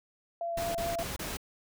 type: tone with vibrato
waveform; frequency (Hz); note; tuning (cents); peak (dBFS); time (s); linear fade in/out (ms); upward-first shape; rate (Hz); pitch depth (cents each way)
sine; 678; E5; +49; -31; 0.41-1.03; 2; triangle; 4.7; 11
type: noise bursts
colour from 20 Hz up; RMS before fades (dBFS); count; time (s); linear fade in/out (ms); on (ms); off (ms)
pink; -37; 4; 0.57-1.371; 5; 180; 27
effects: none